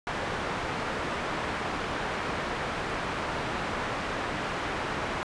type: low-pass noise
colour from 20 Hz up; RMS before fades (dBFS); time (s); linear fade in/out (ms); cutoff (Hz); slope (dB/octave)
white; -32; 0.07-5.23; 0; 1500; 12
effects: resampled to 22050 Hz